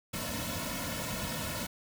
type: noise with comb filter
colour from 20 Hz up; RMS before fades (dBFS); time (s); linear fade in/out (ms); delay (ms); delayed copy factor
pink; -36; 0.13-1.67; 10; 2.5; -1
effects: none